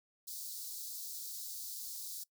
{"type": "high-pass noise", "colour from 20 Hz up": "white", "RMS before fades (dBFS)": -44, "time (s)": [0.27, 2.24], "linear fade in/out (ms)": 10, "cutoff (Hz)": 4000, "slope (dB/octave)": 48, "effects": ["noise-tail reverb RT60 0.1 s tail -21 dB re dry"]}